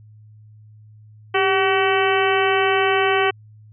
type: harmonic tone with a mistuned harmonic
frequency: 380 Hz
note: F#4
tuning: 46 cents sharp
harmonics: 1 / 2 / 3 / 4 / 5 / 6 / 7 / 8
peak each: -19 / -22 / -24 / -25 / -26 / -27 / -27 / -28 dBFS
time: 1.34-3.31 s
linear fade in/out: 10 ms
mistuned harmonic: 1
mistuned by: +61 cents
effects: added 107 Hz sine -43 dBFS peak until 3.72 s